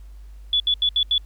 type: tone bursts at uneven times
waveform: sine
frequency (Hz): 3432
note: A7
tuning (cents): -44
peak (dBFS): -16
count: 5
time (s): 0.53-0.6 / 0.67-0.74 / 0.82-0.89 / 0.96-1.03 / 1.11-1.18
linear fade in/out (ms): 2
effects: added 50 Hz sine -38 dBFS peak until 1.25 s + pink hiss -61 dBFS RMS until 1.25 s